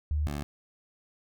sine / 15% pulse tone pair in turn, 75 / 72.61 Hz, D2 / D2, +37 / -19 cents, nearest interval minor second, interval 56 cents, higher first, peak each -25 / -26 dBFS, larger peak first, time 0.11-0.27 / 0.27-0.43 s, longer neither, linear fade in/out 0 ms, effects none

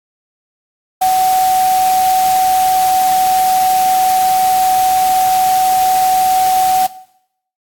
sine tone in noise, 750 Hz, F#5, 23 cents sharp, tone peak -9 dBFS, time 1.01-6.87 s, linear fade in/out 10 ms, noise white, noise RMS -23 dBFS, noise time 1.01-6.87 s, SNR +11 dB, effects noise-tail reverb RT60 0.7 s tail -17 dB re dry + AAC 64 kbps

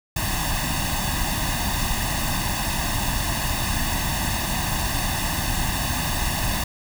pink noise with comb filter, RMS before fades -24 dBFS, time 0.16-6.64 s, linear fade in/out 5 ms, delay 1.1 ms, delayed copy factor +0.85, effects none

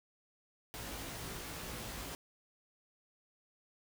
pink noise with comb filter, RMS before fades -44 dBFS, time 0.74-2.15 s, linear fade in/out 0 ms, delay 18 ms, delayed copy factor +0.65, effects none

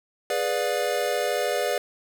square chord, G# diminished seventh, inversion none, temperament equal with one note detuned, 415.3 / 493.9 / 587.3 / 712.7 Hz, G#4 / B4 / D5 / F5, 0 / 0 / 0 / +35 cents, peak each -31 / -29 / -28 / -31 dBFS, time 0.3-1.78 s, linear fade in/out 2 ms, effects none

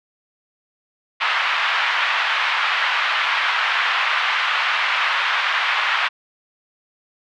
pink band-pass noise, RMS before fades -20 dBFS, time 1.2-6.09 s, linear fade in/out 20 ms, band 1000 to 3200 Hz, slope 24 dB/octave, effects none

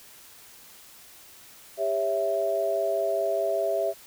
sine chord, C# diminished, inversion second, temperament equal with one note detuned, 399.5 / 554.4 / 659.3 Hz, G4 / C#5 / E5, +33 / 0 / 0 cents, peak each -30 / -30 / -25 dBFS, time 1.77-3.94 s, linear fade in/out 50 ms, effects white hiss -50 dBFS RMS until 4.06 s

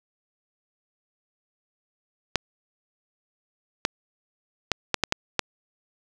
clicks, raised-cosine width 0.2 ms, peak -3 dBFS, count 7, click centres 2.357 / 3.851 / 4.717 / 4.943 / 5.037 / 5.124 / 5.393 s, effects none

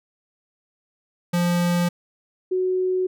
square / sine tone pair in turn, 174.61 / 370 Hz, F3 / F#4, 0 / 0 cents, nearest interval octave + minor second, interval 1300 cents, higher second, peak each -19 dBFS, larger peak neither, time 1.33-1.89 / 2.51-3.07 s, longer neither, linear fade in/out 10 ms, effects none

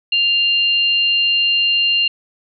sine tone pair together, 2794 / 4197 Hz, F7 / C8, 0 / +5 cents, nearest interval perfect fifth, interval 705 cents, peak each -13 / -22 dBFS, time 0.12-2.08 s, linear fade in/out 5 ms, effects none

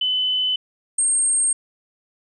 sine tone pair in turn, 3018 / 8536 Hz, F#7 / C9, +34 / +34 cents, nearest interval octave + tritone, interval 1800 cents, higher second, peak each -18 / -16 dBFS, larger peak second, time 0.01-0.56 / 0.98-1.53 s, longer neither, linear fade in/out 5 ms, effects none

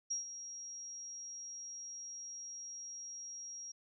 sine tone with ADSR envelope, 5640 Hz, F8, 16 cents sharp, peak -33 dBFS, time 0.1-3.72 s, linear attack 13 ms, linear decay 130 ms, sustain -11 dB, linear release 8 ms, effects none

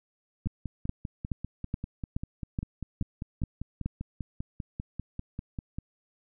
two click trains, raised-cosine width 5 ms, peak -17 / -22 dBFS, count 9 / 28, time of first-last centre 0.47-3.86 / 0.46-5.785 s, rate 2.36 / 5.07 Hz, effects none

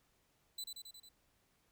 sawtooth tone with echo, 4000 Hz, B7, 21 cents sharp, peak -38 dBFS, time 0.58-0.64 s, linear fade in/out 5 ms, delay 90 ms, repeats 5, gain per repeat -3 dB, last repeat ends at 1.09 s, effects pink hiss -75 dBFS RMS until 1.71 s

